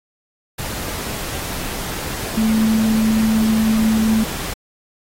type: tone in noise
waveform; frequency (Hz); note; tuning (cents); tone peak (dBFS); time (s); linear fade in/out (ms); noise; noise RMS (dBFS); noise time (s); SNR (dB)
sine; 220; A3; 0; -13; 2.37-4.24; 10; pink; -27; 0.58-4.54; +11
effects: AAC 48 kbps